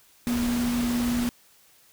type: tone in noise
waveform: sine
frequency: 240.6 Hz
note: B3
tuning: 45 cents flat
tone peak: -23 dBFS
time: 0.27-1.29 s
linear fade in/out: 0 ms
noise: pink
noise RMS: -33 dBFS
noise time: 0.27-1.29 s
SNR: +7 dB
effects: white hiss -58 dBFS RMS until 1.92 s